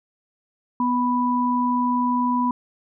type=tone pair together; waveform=sine; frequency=246.9 / 987.6 Hz; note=B3 / B5; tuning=0 / 0 cents; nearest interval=2 octaves; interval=2400 cents; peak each=-21 / -21 dBFS; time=0.8-2.51 s; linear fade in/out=2 ms; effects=none